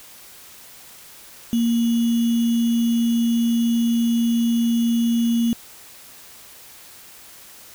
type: tone with sample-and-hold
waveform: sine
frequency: 232.9 Hz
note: A#3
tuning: 1 cent flat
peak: -16 dBFS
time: 1.53-5.53 s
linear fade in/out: 0 ms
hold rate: 3150 Hz
effects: white hiss -44 dBFS RMS until 7.74 s